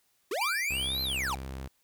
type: linear two-way sweep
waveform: square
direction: up then down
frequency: 329.6 to 4192 to 724 Hz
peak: -30 dBFS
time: 0.31-1.35 s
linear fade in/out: 5 ms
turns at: 1.02 s
type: tone with exponential decay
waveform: 35% pulse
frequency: 2349 Hz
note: D7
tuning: in tune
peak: -26 dBFS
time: 0.41-1.47 s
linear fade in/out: 5 ms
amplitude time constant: 230 ms
type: tone with vibrato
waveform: sawtooth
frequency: 66.2 Hz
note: C2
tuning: 21 cents sharp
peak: -33 dBFS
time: 0.7-1.68 s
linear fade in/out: 10 ms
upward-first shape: sine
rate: 6.7 Hz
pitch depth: 10 cents each way
effects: white hiss -71 dBFS RMS until 1.83 s